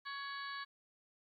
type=harmonic tone with a mistuned harmonic; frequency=558 Hz; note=C#5; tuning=11 cents sharp; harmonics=2 / 3 / 4 / 5 / 6 / 7 / 8; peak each=-45 / -45 / -54 / -59 / -57 / -52 / -52 dBFS; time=0.05-0.65 s; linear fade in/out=20 ms; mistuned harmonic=5; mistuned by=+90 cents; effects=13-bit